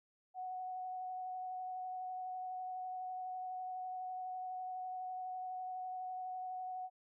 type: tone with vibrato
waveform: sine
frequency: 740 Hz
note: F#5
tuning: in tune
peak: -40 dBFS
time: 0.34-6.9 s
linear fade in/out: 50 ms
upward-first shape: square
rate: 12 Hz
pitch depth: 9 cents each way
effects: none